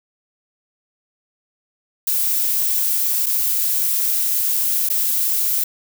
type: noise with dropouts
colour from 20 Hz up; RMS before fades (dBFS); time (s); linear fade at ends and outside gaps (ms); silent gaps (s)
violet; -19; 2.07-5.64; 5; 3.261-3.265 / 4.89-4.899
effects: none